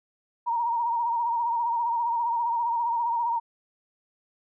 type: tone with vibrato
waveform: sine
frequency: 938 Hz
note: A#5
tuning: 11 cents sharp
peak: -23 dBFS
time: 0.46-3.4 s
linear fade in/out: 20 ms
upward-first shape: triangle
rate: 15 Hz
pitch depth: 61 cents each way
effects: none